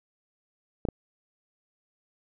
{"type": "clicks", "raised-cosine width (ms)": 2, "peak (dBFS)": -15, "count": 2, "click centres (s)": [0.852, 0.887], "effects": []}